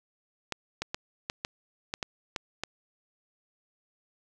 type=clicks; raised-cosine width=0.2 ms; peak=-14 dBFS; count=9; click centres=0.523 / 0.82 / 0.945 / 1.299 / 1.449 / 1.939 / 2.028 / 2.362 / 2.636 s; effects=none

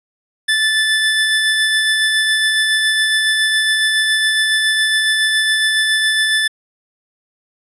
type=tone with tremolo; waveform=25% pulse; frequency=1752 Hz; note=A6; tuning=8 cents flat; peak=-8 dBFS; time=0.48-6.48 s; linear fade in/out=10 ms; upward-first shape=sine; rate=7.2 Hz; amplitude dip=25%; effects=resampled to 24000 Hz

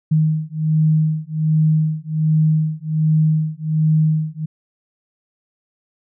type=beating tone pair; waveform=sine; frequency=155.56 / 156.86 Hz; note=D#3 / D#3; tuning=0 / +14 cents; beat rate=1.3 Hz; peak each=-17 dBFS; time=0.11-4.46 s; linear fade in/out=10 ms; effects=none

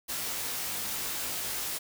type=noise with comb filter; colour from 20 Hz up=white; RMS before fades=-34 dBFS; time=0.08-1.79 s; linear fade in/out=20 ms; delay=19 ms; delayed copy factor=+0.85; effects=none

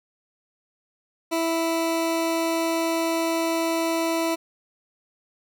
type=tone; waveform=20% pulse; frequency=329.6 Hz; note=E4; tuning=in tune; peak=-17 dBFS; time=1.31-4.36 s; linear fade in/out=20 ms; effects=none

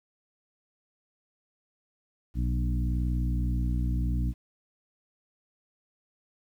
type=harmonic tone with a mistuned harmonic; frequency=60.5 Hz; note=B1; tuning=35 cents flat; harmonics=1 / 2 / 3 / 4 / 5; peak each=-26 / -32 / -36 / -38 / -40 dBFS; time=2.34-4.34 s; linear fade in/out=50 ms; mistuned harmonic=2; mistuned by=+20 cents; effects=10-bit

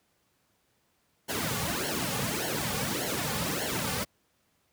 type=noise with flanger; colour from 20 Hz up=pink; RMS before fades=-31 dBFS; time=1.28-4.05 s; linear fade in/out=20 ms; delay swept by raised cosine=0.81 to 3.11 ms; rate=1.7 Hz; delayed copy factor=-0.8; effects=pink hiss -71 dBFS RMS until 4.72 s + high-pass 80 Hz 12 dB/octave

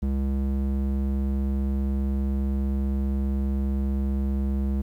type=tone with band-pass filter; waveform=square; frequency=67.6 Hz; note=C#2; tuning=43 cents flat; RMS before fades=-25 dBFS; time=0.02-4.82 s; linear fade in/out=10 ms; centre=140 Hz; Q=2.1; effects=10-bit

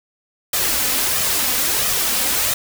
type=noise with flanger; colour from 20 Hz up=white; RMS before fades=-19 dBFS; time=0.53-2.54 s; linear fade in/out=5 ms; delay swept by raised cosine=1.6 to 4 ms; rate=1.5 Hz; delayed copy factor=+0.5; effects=none

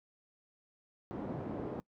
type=band-pass noise; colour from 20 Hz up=pink; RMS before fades=-40 dBFS; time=1.11-1.8 s; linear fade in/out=0 ms; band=170 to 520 Hz; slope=12 dB/octave; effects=noise-tail reverb RT60 0.1 s tail -22 dB re dry

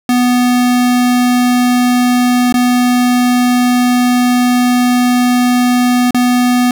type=tone with dropouts; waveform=square; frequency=246.9 Hz; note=B3; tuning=in tune; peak=-9 dBFS; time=0.09-6.71 s; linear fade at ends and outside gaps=2 ms; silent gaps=2.525-2.541 / 6.108-6.145 s; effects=none

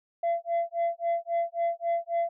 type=tone with tremolo; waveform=sine; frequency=680 Hz; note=F5; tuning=46 cents flat; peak=-20 dBFS; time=0.23-2.29 s; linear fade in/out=5 ms; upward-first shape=sine; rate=3.7 Hz; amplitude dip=100%; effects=tanh soft clip ceiling -22 dBFS

